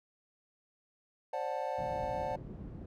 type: chord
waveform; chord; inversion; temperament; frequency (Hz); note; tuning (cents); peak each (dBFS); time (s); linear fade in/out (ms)
triangle; D dominant seventh; third; just; 528.6 / 587.3 / 734.2 / 881; C5 / D5 / F#5 / A5; +18 / 0 / -14 / +2; -37; 1.33-2.36; 5
type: low-pass noise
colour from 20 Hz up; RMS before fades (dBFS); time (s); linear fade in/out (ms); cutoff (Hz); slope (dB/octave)
white; -45; 1.78-2.86; 5; 190; 12
effects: none